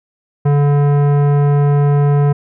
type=tone with tanh clipping; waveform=sine; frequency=144 Hz; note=D3; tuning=34 cents flat; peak=-11 dBFS; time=0.45-2.33 s; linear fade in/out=10 ms; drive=16 dB; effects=none